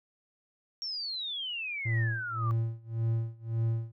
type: exponential sweep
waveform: sine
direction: down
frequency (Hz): 5588 to 1144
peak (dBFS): -33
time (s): 0.82-2.51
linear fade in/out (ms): 0
type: tone with tremolo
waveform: triangle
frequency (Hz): 114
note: A#2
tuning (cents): -38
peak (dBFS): -23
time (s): 1.85-3.92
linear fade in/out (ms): 10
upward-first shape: sine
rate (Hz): 1.8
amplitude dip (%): 95
effects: none